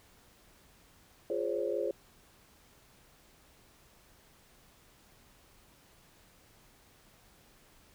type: chord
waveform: sine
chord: Db major seventh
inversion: first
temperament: equal with one note detuned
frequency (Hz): 349.2 / 415.3 / 523.3 / 568.3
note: F4 / Ab4 / C5 / Db5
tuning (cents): 0 / 0 / 0 / +43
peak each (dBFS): -37 / -35 / -35 / -37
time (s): 1.3-1.91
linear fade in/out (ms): 2
effects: pink hiss -62 dBFS RMS until 7.94 s